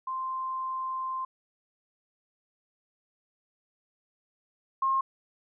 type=tone pair in turn; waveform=sine; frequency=1045 / 1070 Hz; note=C6 / C6; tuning=-2 / +38 cents; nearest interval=unison; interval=40 cents; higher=second; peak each=-30 / -23 dBFS; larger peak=second; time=0.07-1.25 / 4.82-5.01 s; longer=first; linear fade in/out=5 ms; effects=none